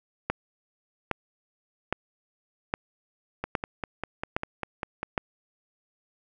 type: two click trains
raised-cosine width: 0.5 ms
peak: -10 / -15 dBFS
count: 7 / 9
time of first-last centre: 0.3-5.178 / 3.44-5.03 s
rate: 1.23 / 5.03 Hz
effects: none